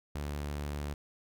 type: tone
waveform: sawtooth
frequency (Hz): 72.9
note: D2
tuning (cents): -12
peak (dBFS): -31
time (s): 0.15-0.94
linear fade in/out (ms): 5
effects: none